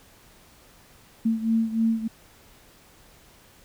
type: beating tone pair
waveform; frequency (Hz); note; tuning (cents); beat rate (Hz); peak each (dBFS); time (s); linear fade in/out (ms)
sine; 224.4 / 227.7; A3 / A#3; +34 / -40; 3.3; -22 / -26; 1.25-2.08; 10
effects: pink hiss -54 dBFS RMS until 3.64 s